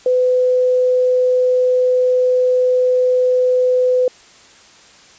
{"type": "tone", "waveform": "sine", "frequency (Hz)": 504, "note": "B4", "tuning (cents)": 35, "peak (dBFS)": -11, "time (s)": [0.06, 4.08], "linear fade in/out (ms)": 2, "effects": ["white hiss -45 dBFS RMS until 5.18 s", "resampled to 16000 Hz"]}